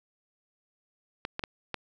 clicks, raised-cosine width 0.3 ms, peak -16 dBFS, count 4, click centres 1.251 / 1.394 / 1.438 / 1.743 s, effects none

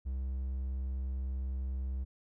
triangle tone, 65.41 Hz, C2, in tune, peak -31 dBFS, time 0.05-2.05 s, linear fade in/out 20 ms, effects none

